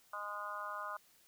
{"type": "harmonic tone", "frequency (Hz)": 206.1, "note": "G#3", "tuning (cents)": -13, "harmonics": [3, 4, 5, 6, 7], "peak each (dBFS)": [-49, -52, -45, -43, -47], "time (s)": [0.13, 0.97], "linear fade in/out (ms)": 5, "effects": ["white hiss -67 dBFS RMS until 1.27 s"]}